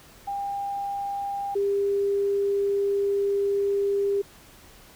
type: tone pair in turn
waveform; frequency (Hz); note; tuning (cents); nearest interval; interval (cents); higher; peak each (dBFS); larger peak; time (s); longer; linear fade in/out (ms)
sine; 800 / 400; G5 / G4; +35 / +35; octave; 1200; first; -27 / -21; second; 0.27-1.55 / 1.55-4.22; second; 10
effects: pink hiss -51 dBFS RMS until 4.95 s